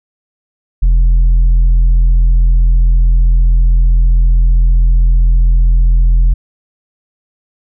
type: tone with tanh clipping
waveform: triangle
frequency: 42.3 Hz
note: E1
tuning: 45 cents sharp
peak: -6 dBFS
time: 0.82-6.34 s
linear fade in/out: 10 ms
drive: 8 dB
effects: none